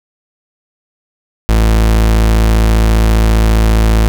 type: tone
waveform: 40% pulse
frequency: 54.9 Hz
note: A1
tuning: 3 cents flat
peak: -6 dBFS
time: 1.49-4.08 s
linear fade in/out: 0 ms
effects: none

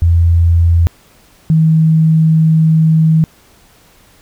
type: tone pair in turn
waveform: sine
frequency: 84.5 / 159.51 Hz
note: E2 / D#3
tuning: +43 / +43 cents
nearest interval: major seventh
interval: 1100 cents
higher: second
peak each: -6 dBFS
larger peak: neither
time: 0.02-0.87 / 1.5-3.24 s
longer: second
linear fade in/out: 0 ms
effects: pink hiss -47 dBFS RMS until 4.21 s

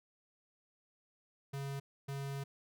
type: tone bursts at uneven times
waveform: square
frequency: 138.59 Hz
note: C#3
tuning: in tune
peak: -39 dBFS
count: 2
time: 1.53-1.8 / 2.08-2.44 s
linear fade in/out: 10 ms
effects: none

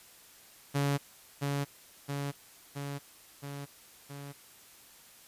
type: tone with echo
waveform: sawtooth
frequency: 141.5 Hz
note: C#3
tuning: 36 cents sharp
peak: -23 dBFS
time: 0.74-0.98 s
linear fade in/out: 20 ms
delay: 670 ms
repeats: 5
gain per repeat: -3 dB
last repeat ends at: 4.33 s
effects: white hiss -56 dBFS RMS until 5.27 s + resampled to 32000 Hz

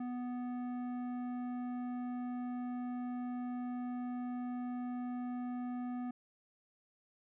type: tone with tanh clipping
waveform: triangle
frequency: 246.9 Hz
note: B3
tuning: in tune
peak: -39 dBFS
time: 0-6.11 s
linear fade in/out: 5 ms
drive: 16 dB
effects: none

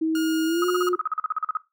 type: tone with pitch glide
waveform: sine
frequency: 319.8 to 359 Hz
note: D#4 to F4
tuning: +48 to +48 cents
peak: -20 dBFS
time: 0.01-0.96 s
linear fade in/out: 10 ms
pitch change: +200 cents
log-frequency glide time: 0.46-0.67 s
type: tone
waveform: sawtooth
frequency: 1427 Hz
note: F6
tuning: 37 cents sharp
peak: -26 dBFS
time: 0.15-0.89 s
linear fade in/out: 2 ms
type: tone bursts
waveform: sine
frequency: 1268 Hz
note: D#6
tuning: 32 cents sharp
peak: -21 dBFS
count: 16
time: 0.62-1.571 s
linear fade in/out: 2 ms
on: 21 ms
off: 41 ms
effects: noise-tail reverb RT60 0.2 s tail -17 dB re dry

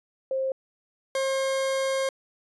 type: tone pair in turn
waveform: sine / 40% pulse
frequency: 530 / 535.2 Hz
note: C5 / C5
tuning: +22 / +39 cents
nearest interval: unison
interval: 17 cents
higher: second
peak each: -24 / -23 dBFS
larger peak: second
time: 0.31-0.52 / 1.15-2.09 s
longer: second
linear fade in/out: 2 ms
effects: resampled to 24000 Hz

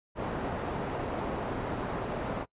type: low-pass noise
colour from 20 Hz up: white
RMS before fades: -34 dBFS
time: 0.15-2.46 s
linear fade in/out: 50 ms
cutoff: 750 Hz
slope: 12 dB/octave
effects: noise-tail reverb RT60 0.1 s tail -23 dB re dry + resampled to 8000 Hz

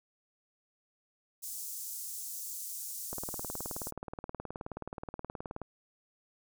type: high-pass noise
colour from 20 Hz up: pink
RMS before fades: -41 dBFS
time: 1.42-3.91 s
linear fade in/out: 20 ms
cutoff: 6600 Hz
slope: 24 dB/octave
type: click train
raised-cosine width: 1 ms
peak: -25 dBFS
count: 48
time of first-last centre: 3.13-5.617 s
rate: 18.9 Hz
effects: none

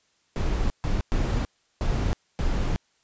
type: noise bursts at uneven times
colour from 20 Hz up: brown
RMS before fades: -24 dBFS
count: 5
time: 0.36-0.7 / 0.84-1.01 / 1.12-1.45 / 1.81-2.13 / 2.39-2.76 s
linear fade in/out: 0 ms
effects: white hiss -67 dBFS RMS until 3.03 s + resampled to 16000 Hz

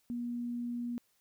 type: tone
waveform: sine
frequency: 240 Hz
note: B3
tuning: 49 cents flat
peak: -34 dBFS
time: 0.1-0.98 s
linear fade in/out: 0 ms
effects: white hiss -73 dBFS RMS until 1.2 s

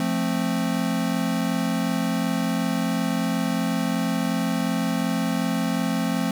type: chord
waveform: square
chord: F major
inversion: none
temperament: equal with one note detuned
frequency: 174.61 / 220 / 262.8 Hz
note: F3 / A3 / C4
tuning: 0 / 0 / +8 cents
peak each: -27 dBFS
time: 0-6.31 s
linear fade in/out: 2 ms
effects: none

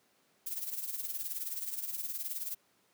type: noise with tremolo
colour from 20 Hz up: violet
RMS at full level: -35 dBFS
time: 0.46-2.55 s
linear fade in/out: 10 ms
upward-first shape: triangle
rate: 19 Hz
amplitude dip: 75%
effects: pink hiss -70 dBFS RMS until 2.93 s + high-pass 200 Hz 12 dB/octave

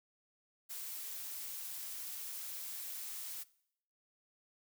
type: noise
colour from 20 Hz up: blue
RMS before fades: -44 dBFS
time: 0.69-3.44 s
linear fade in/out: 20 ms
effects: noise-tail reverb RT60 0.7 s tail -21 dB re dry

